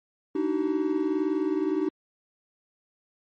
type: tone cluster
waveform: triangle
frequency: 298 / 317.6 / 379.7 Hz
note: D4 / D#4 / F#4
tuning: +25 / +36 / +45 cents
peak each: -26 dBFS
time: 0.35-1.89 s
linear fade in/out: 5 ms
effects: MP3 32 kbps